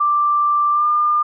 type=tone with pitch glide; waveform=sine; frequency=1178 to 1203.4 Hz; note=D6 to D6; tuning=+5 to +42 cents; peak=-13 dBFS; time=0-1.23 s; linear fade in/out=10 ms; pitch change=+37 cents; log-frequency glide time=0.72-0.86 s; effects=none